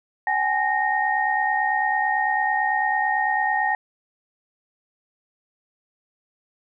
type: tone cluster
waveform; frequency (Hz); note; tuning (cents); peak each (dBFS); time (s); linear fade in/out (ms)
sine; 771 / 840 / 1852; G5 / G#5 / A#6; -29 / +19 / -12; -25 / -23 / -23; 0.27-3.75; 2
effects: none